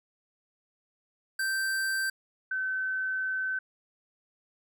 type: tone pair in turn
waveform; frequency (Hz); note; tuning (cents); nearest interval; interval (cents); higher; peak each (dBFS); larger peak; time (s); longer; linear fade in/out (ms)
square / sine; 1562 / 1528.1; G6 / G6; -7 / -45; unison; 38; first; -28; neither; 1.39-2.1 / 2.51-3.59; second; 5
effects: none